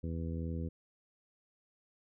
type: harmonic tone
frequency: 82.4 Hz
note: E2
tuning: in tune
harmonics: 1 / 2 / 3 / 4 / 5 / 6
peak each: -37 / -40 / -43 / -48 / -51 / -49 dBFS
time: 0.03-0.69 s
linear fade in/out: 10 ms
effects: none